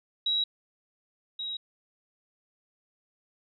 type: tone pair in turn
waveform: sine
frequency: 3865 / 3829 Hz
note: B7 / A#7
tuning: -38 / +46 cents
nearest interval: unison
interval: 16 cents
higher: first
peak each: -24 / -32 dBFS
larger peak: first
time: 0.26-0.44 / 1.39-1.57 s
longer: neither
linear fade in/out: 5 ms
effects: none